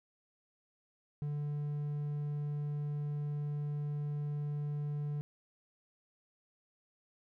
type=tone; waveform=triangle; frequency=146.83 Hz; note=D3; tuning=in tune; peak=-32 dBFS; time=1.22-5.21 s; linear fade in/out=0 ms; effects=none